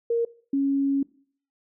sine tone pair in turn, 466.2 / 276.3 Hz, A#4 / C#4, 0 / -6 cents, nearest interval major sixth, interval 906 cents, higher first, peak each -20 dBFS, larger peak neither, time 0.1-0.25 / 0.53-1.03 s, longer second, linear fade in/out 5 ms, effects noise-tail reverb RT60 0.5 s tail -21 dB re dry

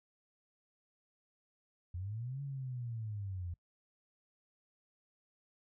sine linear two-way sweep, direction up then down, 84.2 to 141.8 to 84.2 Hz, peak -38 dBFS, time 1.94-3.54 s, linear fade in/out 5 ms, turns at 2.42 s, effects noise-tail reverb RT60 0.1 s tail -24 dB re dry

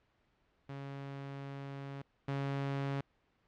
sawtooth tone pair in turn, 138.59 / 138.59 Hz, C#3 / C#3, 0 / 0 cents, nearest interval unison, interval 0 cents, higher neither, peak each -38 / -30 dBFS, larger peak second, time 0.69-2.02 / 2.28-3.01 s, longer first, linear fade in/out 5 ms, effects pink hiss -74 dBFS RMS until 3.47 s + low-pass 3000 Hz 12 dB/octave

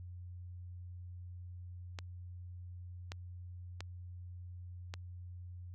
clicks, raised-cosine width 0.2 ms, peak -25 dBFS, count 4, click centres 1.988 / 3.119 / 3.806 / 4.939 s, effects added 89 Hz sine -45 dBFS peak until 5.74 s

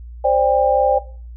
sine chord, C suspended second, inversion none, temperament equal with one note detuned, 523.3 / 587.3 / 799.1 Hz, C5 / D5 / G5, 0 / 0 / +33 cents, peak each -17 dBFS, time 0.24-0.99 s, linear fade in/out 10 ms, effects noise-tail reverb RT60 0.4 s tail -17 dB re dry + added 59 Hz sine -32 dBFS peak until 1.36 s

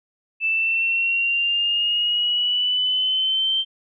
sine exponential sweep, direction up, 2637 to 3136 Hz, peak -18 dBFS, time 0.4-3.65 s, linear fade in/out 50 ms, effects none

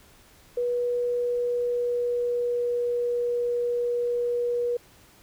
sine tone with pitch glide, 486.1 to 481.4 Hz, B4 to B4, -28 to -44 cents, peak -23 dBFS, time 0.57-4.77 s, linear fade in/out 5 ms, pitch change -16 cents, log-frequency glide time 0.81-3.28 s, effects pink hiss -55 dBFS RMS until 5.22 s

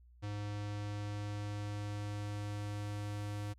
square tone with low-pass filter sweep, 103.4 Hz, G#2, 7 cents flat, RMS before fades -40 dBFS, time 0.22-3.54 s, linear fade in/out 20 ms, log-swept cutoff 5900 to 11000 Hz, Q 0.86, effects added 60 Hz sine -58 dBFS peak until 3.58 s

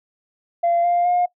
sine tone with pitch steps, 687 / 699.4 / 712 Hz, F5 / F5 / F5, -29 / +2 / +33 cents, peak -14 dBFS, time 0.63-1.26 s, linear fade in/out 10 ms, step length 210 ms, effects noise-tail reverb RT60 0.1 s tail -20 dB re dry + tanh soft clip ceiling -12 dBFS

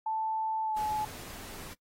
sine tone with pitch glide, 880 to 854 Hz, A5 to G#5, 0 to +48 cents, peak -29 dBFS, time 0.06-1.05 s, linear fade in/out 5 ms, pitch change -52 cents, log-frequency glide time 0.64-0.81 s
pink noise, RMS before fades -45 dBFS, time 0.76-1.74 s, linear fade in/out 10 ms
effects noise-tail reverb RT60 0.1 s tail -20 dB re dry + AAC 48 kbps

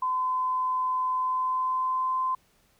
sine tone with pitch glide, 1021 to 1033.5 Hz, C6 to C6, -43 to -22 cents, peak -24 dBFS, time 0.02-2.35 s, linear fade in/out 5 ms, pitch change +21 cents, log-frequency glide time 1.13-2.2 s, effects pink hiss -65 dBFS RMS until 2.79 s

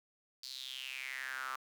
sawtooth tone with high-pass filter sweep, 131.3 Hz, C3, 6 cents sharp, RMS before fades -43 dBFS, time 0.43-1.56 s, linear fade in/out 5 ms, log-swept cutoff 4600 to 1200 Hz, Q 6.4, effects 11-bit

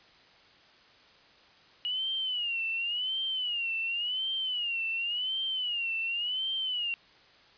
sine tone with vibrato, 2900 Hz, F#7, 35 cents flat, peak -29 dBFS, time 1.85-6.94 s, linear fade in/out 0 ms, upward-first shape sine, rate 0.91 Hz, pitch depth 140 cents each way, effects white hiss -58 dBFS RMS until 7.57 s + resampled to 11025 Hz

